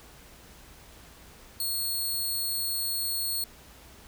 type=tone; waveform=10% pulse; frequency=4326 Hz; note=C#8; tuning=43 cents flat; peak=-21 dBFS; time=1.6-3.44 s; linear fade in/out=2 ms; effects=added 60 Hz sine -56 dBFS peak until 4.07 s + pink hiss -52 dBFS RMS until 4.07 s